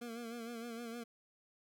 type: tone with vibrato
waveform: 25% pulse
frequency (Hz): 233.2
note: A#3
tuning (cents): +1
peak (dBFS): -39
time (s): 0.01-1.04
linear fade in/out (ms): 10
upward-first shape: sine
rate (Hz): 6.5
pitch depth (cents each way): 56
effects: none